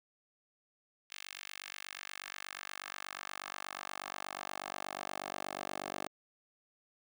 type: tone with high-pass filter sweep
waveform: 10% pulse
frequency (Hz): 48.34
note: G1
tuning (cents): -23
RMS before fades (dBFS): -44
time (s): 1.1-6.08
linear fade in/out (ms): 10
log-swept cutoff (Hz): 2500 to 500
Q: 1.3
effects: none